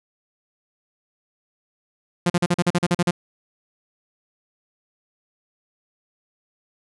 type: tone bursts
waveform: sawtooth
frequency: 175.1 Hz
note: F3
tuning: 5 cents sharp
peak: -12 dBFS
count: 11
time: 2.26-3.109 s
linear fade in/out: 5 ms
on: 39 ms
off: 42 ms
effects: resampled to 24000 Hz